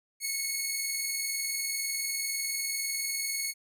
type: tone pair together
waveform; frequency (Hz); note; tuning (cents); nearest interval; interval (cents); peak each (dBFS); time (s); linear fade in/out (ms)
10% pulse; 2186 / 2206; C#7 / C#7; -25 / -9; unison; 16; -24; 0.2-3.54; 50
effects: none